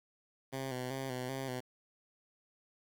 10% pulse tone with vibrato, 130 Hz, C3, 11 cents flat, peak -29 dBFS, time 0.52-1.61 s, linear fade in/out 20 ms, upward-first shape square, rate 2.6 Hz, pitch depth 49 cents each way, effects 10-bit

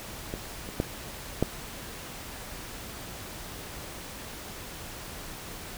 clicks, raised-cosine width 2 ms, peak -19 / -26 / -12 / -9 dBFS, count 4, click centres 0.339 / 0.689 / 0.801 / 1.426 s, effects pink hiss -41 dBFS RMS until 5.77 s

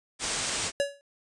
white low-pass noise, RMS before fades -31 dBFS, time 0.19-0.72 s, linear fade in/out 50 ms, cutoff 9200 Hz, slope 96 dB/octave
square tone with exponential decay, 565 Hz, C#5, 33 cents sharp, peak -21 dBFS, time 0.8-1.01 s, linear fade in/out 0 ms, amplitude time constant 44 ms
effects resampled to 24000 Hz

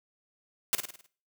white noise with echo, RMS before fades -25 dBFS, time 0.73-0.75 s, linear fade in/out 0 ms, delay 52 ms, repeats 6, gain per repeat -6 dB, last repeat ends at 1.062 s, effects noise-tail reverb RT60 0.4 s tail -18 dB re dry

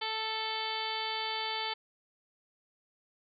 harmonic tone with a mistuned harmonic, 440 Hz, A4, in tune, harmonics 1 / 2 / 3 / 4 / 5 / 6 / 7 / 8 / 9 / 10, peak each -44 / -37 / -44 / -45 / -41 / -48 / -40 / -41 / -46 / -42 dBFS, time 0.01-1.74 s, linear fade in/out 10 ms, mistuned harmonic 10, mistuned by +47 cents, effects none

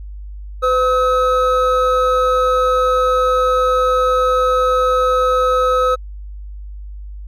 triangle tone pair together, 508.2 / 1282 Hz, B4 / E6, +49 / -49 cents, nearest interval octave + major third, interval 1602 cents, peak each -13 dBFS, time 0.62-5.96 s, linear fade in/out 20 ms, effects added 50 Hz sine -28 dBFS peak until 7.27 s

